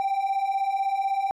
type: beating tone pair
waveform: triangle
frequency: 771 / 787 Hz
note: G5 / G5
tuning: -29 / +7 cents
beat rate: 16 Hz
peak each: -25 / -21 dBFS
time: 0-1.31 s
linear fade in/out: 0 ms
effects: tanh soft clip ceiling -18 dBFS